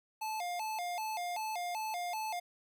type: tone with vibrato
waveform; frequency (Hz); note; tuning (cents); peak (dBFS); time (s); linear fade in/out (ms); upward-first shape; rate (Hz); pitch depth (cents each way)
square; 784; G5; 0; -36; 0.21-2.4; 10; square; 2.6; 180
effects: 11-bit